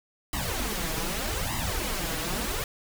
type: noise with flanger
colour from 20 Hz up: pink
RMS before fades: -30 dBFS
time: 0.33-2.64 s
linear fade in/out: 2 ms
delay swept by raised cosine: 1 to 6.3 ms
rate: 0.82 Hz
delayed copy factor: +1
effects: none